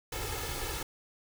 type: noise with comb filter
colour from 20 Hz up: pink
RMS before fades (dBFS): -36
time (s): 0.12-0.83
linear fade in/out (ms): 5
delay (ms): 2.3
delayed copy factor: +0.8
effects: none